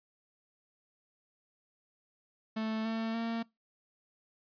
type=tone with pitch steps; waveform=45% pulse; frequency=220 / 224.6 / 229.3 Hz; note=A3 / A3 / A#3; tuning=0 / +36 / -28 cents; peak=-32 dBFS; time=2.56-3.43 s; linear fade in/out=10 ms; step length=290 ms; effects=noise-tail reverb RT60 0.2 s tail -23 dB re dry + resampled to 11025 Hz